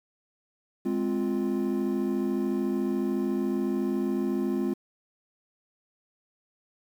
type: chord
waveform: triangle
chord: F minor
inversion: first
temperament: equal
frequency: 207.7 / 261.6 / 349.2 Hz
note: Ab3 / C4 / F4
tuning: 0 / 0 / 0 cents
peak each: -27 dBFS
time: 0.85-4.74 s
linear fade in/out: 10 ms
effects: tanh soft clip ceiling -16 dBFS + 9-bit